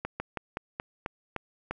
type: slowing click train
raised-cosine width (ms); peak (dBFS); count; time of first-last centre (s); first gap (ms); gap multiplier
0.5; -17; 8; 0.05-1.71; 150; 1.15
effects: none